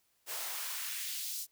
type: noise with high-pass filter sweep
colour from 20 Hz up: white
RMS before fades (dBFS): -39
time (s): 0.26-1.47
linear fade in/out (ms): 50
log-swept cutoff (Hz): 450 to 5700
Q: 1.2
effects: white hiss -74 dBFS RMS until 1.51 s